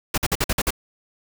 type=noise bursts; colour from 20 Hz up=pink; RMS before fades=-21 dBFS; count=7; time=0.14-0.706 s; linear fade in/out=5 ms; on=38 ms; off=50 ms; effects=none